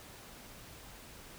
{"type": "silence", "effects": ["pink hiss -52 dBFS RMS until 1.38 s"]}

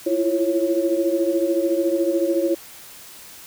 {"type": "tone cluster", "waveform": "sine", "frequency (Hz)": [331.1, 344.9, 550], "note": ["E4", "F4", "C#5"], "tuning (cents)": [8, -22, -14], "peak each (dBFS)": -22, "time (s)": [0.06, 2.55], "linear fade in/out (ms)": 10, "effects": ["white hiss -42 dBFS RMS until 3.46 s"]}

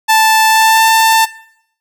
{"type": "tone with pitch glide", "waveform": "sawtooth", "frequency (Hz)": [880, 891.8], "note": ["A5", "A5"], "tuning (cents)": [0, 23], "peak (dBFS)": -3, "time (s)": [0.08, 1.26], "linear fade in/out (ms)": 20, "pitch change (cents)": 23, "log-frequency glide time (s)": [0.48, 0.85], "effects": ["noise-tail reverb RT60 0.7 s tail -19 dB re dry"]}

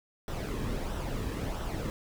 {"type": "noise with flanger", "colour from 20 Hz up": "brown", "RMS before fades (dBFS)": -34, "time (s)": [0.28, 1.9], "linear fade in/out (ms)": 0, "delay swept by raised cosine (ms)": [0.43, 1.43], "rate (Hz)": 1.5, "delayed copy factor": -0.5, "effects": []}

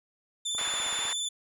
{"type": "tone with vibrato", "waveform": "25% pulse", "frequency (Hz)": 3520, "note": "A7", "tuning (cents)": 0, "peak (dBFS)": -25, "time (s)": [0.45, 1.29], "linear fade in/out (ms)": 10, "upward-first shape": "sine", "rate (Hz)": 18, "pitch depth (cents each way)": 29}
{"type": "click train", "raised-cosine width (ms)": 1, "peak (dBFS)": -31, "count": 9, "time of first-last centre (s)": [0.55, 1.053], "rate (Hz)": 15.9}
{"type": "band-pass noise", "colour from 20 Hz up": "pink", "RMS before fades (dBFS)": -37, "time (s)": [0.58, 1.13], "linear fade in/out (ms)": 2, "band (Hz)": [1000, 3000], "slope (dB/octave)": 12}
{"effects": []}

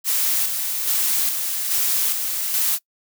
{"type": "noise with tremolo", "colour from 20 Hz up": "blue", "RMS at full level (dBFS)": -20, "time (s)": [0.04, 2.79], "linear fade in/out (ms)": 50, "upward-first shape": "square", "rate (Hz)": 1.2, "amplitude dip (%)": 40, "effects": ["noise-tail reverb RT60 0.1 s tail -23 dB re dry"]}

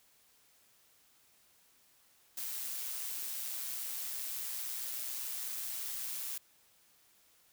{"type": "noise with amplitude modulation", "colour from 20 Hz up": "blue", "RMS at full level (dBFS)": -38, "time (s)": [2.37, 6.38], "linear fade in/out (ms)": 5, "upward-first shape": "sine", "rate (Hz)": 125, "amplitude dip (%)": 35, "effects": ["white hiss -67 dBFS RMS until 7.52 s"]}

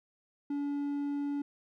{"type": "tone", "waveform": "triangle", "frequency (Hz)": 285.9, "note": "D4", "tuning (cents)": -46, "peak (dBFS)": -29, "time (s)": [0.5, 1.42], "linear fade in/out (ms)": 5, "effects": []}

